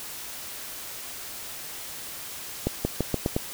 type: accelerating click train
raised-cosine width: 2 ms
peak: -10 dBFS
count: 6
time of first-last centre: 2.67-3.364 s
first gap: 180 ms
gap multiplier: 0.87
effects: white hiss -38 dBFS RMS until 3.53 s